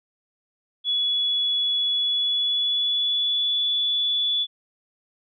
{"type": "tone with pitch glide", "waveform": "sine", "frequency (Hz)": [3394, 3441], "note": ["G#7", "A7"], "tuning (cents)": [37, -39], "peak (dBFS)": -20, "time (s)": [0.84, 4.47], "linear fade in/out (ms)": 50, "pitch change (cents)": 24, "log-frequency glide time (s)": [1.83, 3.68], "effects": []}